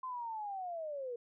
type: linear sweep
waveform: sine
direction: down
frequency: 1044 to 466.2 Hz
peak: -38 dBFS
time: 0.03-1.16 s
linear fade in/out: 5 ms
effects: none